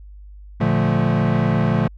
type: chord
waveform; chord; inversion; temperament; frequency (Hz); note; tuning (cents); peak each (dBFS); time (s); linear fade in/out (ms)
square; Bb major seventh; none; equal; 116.54 / 146.83 / 174.61 / 220; Bb2 / D3 / F3 / A3; 0 / 0 / 0 / 0; -22; 0.6-1.88; 10
effects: added 50 Hz sine -37 dBFS peak until 1.97 s + low-pass 2000 Hz 12 dB/octave